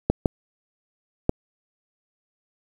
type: clicks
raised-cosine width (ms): 2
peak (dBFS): -4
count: 3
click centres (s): 0.1 / 0.258 / 1.294
effects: 7-bit